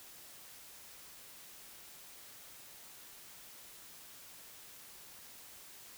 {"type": "silence", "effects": ["white hiss -54 dBFS RMS until 5.97 s"]}